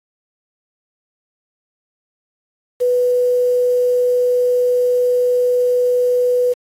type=tone with quantisation; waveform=sine; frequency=493.9 Hz; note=B4; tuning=in tune; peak=-12 dBFS; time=2.8-6.54 s; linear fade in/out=20 ms; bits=6; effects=AAC 48 kbps